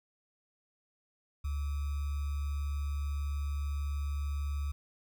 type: tone with sample-and-hold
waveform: sine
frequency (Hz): 71.7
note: D2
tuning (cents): -41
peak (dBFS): -31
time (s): 1.44-4.72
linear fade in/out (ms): 10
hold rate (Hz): 1225
effects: none